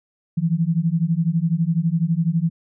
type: beating tone pair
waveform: sine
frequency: 160 / 172 Hz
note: D#3 / F3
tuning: +49 / -26 cents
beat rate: 12 Hz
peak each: -20 / -20 dBFS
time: 0.37-2.5 s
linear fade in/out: 10 ms
effects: none